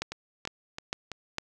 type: two click trains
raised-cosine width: 0.2 ms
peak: -13 / -19 dBFS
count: 4 / 4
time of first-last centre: 0.02-1.384 / 0.12-1.117 s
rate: 2.2 / 3.01 Hz
effects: none